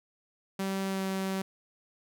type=tone with pitch glide; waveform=sawtooth; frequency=193.3 to 191.52 Hz; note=G3 to G3; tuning=-24 to -40 cents; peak=-26 dBFS; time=0.59-1.42 s; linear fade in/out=5 ms; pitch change=-16 cents; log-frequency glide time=0.87-1.02 s; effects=none